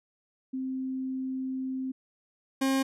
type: tone pair in turn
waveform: sine / 40% pulse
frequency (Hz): 261.6 / 268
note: C4 / C4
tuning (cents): 0 / +42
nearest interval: unison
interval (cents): 42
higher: second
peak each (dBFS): -30 / -23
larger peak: second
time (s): 0.53-1.92 / 2.61-2.83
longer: first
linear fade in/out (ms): 10
effects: resampled to 32000 Hz

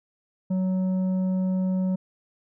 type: tone with tanh clipping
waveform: sine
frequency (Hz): 186.3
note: F#3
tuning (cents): +12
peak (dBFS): -23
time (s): 0.5-1.96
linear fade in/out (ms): 10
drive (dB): 7
effects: none

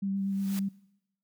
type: tone with vibrato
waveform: sine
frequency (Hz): 195.8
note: G3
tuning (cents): -2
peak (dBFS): -28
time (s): 0.02-0.69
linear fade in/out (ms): 10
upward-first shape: sine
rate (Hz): 8.4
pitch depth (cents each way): 15
type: noise with exponential growth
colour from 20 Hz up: white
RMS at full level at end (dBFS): -39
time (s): 0.16-0.59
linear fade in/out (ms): 0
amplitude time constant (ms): 93
effects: noise-tail reverb RT60 0.9 s tail -22 dB re dry

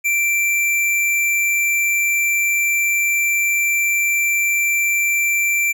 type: tone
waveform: square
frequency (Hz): 2349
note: D7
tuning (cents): 0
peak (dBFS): -16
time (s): 0.04-5.73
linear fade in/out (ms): 20
effects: none

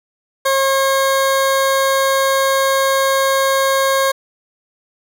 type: tone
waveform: 20% pulse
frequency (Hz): 540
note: C#5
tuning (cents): -45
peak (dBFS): -8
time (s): 0.45-4.12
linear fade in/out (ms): 10
effects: none

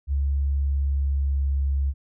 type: tone with pitch glide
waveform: sine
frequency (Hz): 69.7 to 68.98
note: C#2 to C#2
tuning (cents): +10 to -8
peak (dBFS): -20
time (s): 0.07-1.94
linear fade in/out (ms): 50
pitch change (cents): -18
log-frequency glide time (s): 0.57-1.53
effects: none

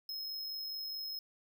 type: tone with amplitude modulation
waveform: square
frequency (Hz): 5150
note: E8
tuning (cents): -41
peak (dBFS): -38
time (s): 0.09-1.19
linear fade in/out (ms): 2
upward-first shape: sine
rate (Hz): 44.7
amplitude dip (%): 25
effects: none

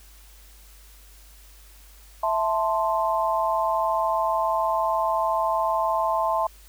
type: chord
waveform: sine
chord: A minor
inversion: second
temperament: equal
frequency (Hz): 659.3 / 880 / 1046.5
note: E5 / A5 / C6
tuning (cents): 0 / 0 / 0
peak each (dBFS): -25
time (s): 2.23-6.47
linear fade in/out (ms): 5
effects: added 50 Hz sine -48 dBFS peak until 6.68 s + white hiss -53 dBFS RMS until 6.68 s

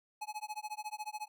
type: tone with tremolo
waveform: square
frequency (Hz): 849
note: G#5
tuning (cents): +38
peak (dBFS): -37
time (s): 0.21-1.28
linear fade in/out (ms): 10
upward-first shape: sine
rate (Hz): 14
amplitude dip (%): 100
effects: none

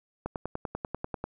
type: click train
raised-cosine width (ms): 1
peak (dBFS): -18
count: 11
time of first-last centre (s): 0.26-1.24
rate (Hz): 10.2
effects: none

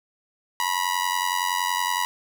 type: tone with amplitude modulation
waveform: sawtooth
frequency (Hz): 972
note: B5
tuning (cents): -28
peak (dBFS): -15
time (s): 0.6-2.05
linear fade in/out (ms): 0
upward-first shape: sine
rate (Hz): 90.7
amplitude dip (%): 85
effects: none

